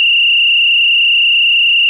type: tone with frequency modulation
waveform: sine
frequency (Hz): 2794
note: F7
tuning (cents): 0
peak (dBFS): -7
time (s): 0-1.89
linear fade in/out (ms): 0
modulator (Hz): 29.4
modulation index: 3
effects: 8-bit